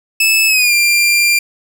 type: tone with pitch glide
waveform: sawtooth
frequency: 2614 to 2383 Hz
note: E7 to D7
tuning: -15 to +25 cents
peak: -6 dBFS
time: 0.2-1.39 s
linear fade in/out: 5 ms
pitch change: -160 cents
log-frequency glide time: 0.47-0.73 s
effects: none